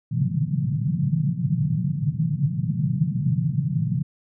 white band-pass noise, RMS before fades -23 dBFS, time 0.11-4.03 s, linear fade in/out 10 ms, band 120 to 170 Hz, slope 48 dB/octave, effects none

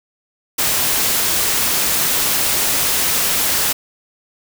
white noise, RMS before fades -17 dBFS, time 0.58-3.73 s, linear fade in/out 10 ms, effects none

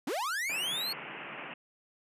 45% pulse linear sweep, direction up, 220 to 4412 Hz, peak -31 dBFS, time 0.07-0.93 s, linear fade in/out 5 ms
white band-pass noise, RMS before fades -43 dBFS, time 0.49-1.54 s, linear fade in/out 5 ms, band 130 to 2900 Hz, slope 96 dB/octave
effects resampled to 32000 Hz

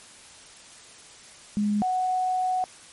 sine tone pair in turn, 207.7 / 740.2 Hz, G#3 / F#5, 0 / 0 cents, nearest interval octave + minor seventh, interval 2200 cents, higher second, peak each -21 / -22 dBFS, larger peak first, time 1.57-1.82 / 1.82-2.64 s, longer second, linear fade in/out 0 ms, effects white hiss -48 dBFS RMS until 2.92 s + MP3 48 kbps

